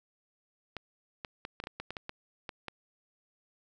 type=clicks; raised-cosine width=0.3 ms; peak=-22 dBFS; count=12; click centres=0.767 / 1.248 / 1.451 / 1.601 / 1.639 / 1.671 / 1.8 / 1.906 / 1.968 / 2.094 / 2.492 / 2.683 s; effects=none